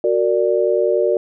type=chord; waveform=sine; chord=Gb augmented; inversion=none; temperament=equal with one note detuned; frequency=370 / 460.5 / 587.3 Hz; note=Gb4 / Bb4 / D5; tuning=0 / -21 / 0 cents; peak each=-18 dBFS; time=0.04-1.17 s; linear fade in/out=2 ms; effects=none